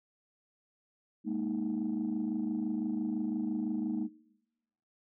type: chord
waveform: sine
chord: Ab suspended second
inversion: none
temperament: just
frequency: 207.7 / 233.6 / 311.5 Hz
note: Ab3 / Bb3 / Eb4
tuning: 0 / +4 / +2 cents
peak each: -34 dBFS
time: 1.24-4.09 s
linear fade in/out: 50 ms
effects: noise-tail reverb RT60 1.0 s tail -22 dB re dry + tanh soft clip ceiling -25 dBFS